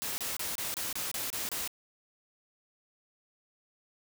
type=noise bursts; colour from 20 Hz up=white; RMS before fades=-35 dBFS; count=9; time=0.02-1.676 s; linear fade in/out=0 ms; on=160 ms; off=27 ms; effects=none